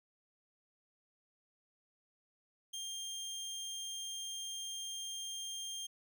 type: tone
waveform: 25% pulse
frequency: 3195 Hz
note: G7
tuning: 32 cents sharp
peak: -37 dBFS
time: 2.73-5.87 s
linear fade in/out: 10 ms
effects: none